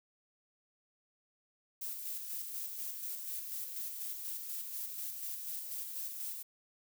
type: noise with tremolo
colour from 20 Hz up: violet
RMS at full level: -40 dBFS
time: 1.81-6.43 s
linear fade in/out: 10 ms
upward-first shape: square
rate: 4.1 Hz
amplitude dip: 35%
effects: none